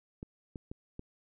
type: clicks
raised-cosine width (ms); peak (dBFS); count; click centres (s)
3; -28; 4; 0.229 / 0.558 / 0.715 / 0.994
effects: none